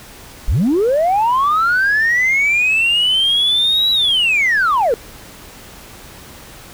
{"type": "linear two-way sweep", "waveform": "sine", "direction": "up then down", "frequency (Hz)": [34.65, 3933, 427], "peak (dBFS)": -10, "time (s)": [0.48, 4.94], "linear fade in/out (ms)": 0, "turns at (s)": 3.91, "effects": ["tanh soft clip ceiling -9 dBFS", "pink hiss -38 dBFS RMS until 6.73 s"]}